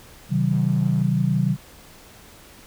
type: chord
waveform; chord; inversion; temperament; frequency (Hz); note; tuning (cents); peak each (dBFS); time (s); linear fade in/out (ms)
sine; C diminished; none; just; 130.81 / 156.98 / 188.37; C3 / Eb3 / Gb3; 0 / +16 / +31; -22 / -22 / -22; 0.29-1.57; 50
type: click train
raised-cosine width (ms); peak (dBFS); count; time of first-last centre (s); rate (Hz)
1; -32; 53; 0.53-1.016; 107
effects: pink hiss -47 dBFS RMS until 2.66 s